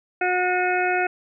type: harmonic tone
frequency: 362.9 Hz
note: F#4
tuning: 34 cents flat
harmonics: 1 / 2 / 4 / 5 / 6 / 7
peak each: -25 / -23 / -25 / -32 / -31 / -29 dBFS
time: 0.21-1.07 s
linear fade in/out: 5 ms
effects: none